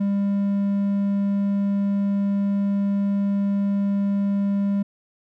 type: tone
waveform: triangle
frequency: 199.9 Hz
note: G3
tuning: 34 cents sharp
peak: -17 dBFS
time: 0-4.83 s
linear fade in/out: 10 ms
effects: none